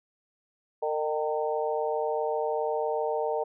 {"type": "harmonic tone with a mistuned harmonic", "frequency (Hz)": 152.3, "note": "D#3", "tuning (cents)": -37, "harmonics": [3, 4, 5, 6], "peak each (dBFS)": [-29, -31, -33, -35], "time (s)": [0.82, 3.44], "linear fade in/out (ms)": 10, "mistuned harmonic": 5, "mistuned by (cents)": 34, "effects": []}